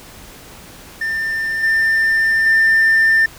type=tone with level steps; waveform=triangle; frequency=1793 Hz; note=A6; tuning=32 cents sharp; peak=-16 / -10 / -7 dBFS; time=1.01-3.26 s; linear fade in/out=5 ms; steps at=1.63 / 2.46 s; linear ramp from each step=5 ms; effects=tanh soft clip ceiling -5 dBFS + pink hiss -39 dBFS RMS until 3.38 s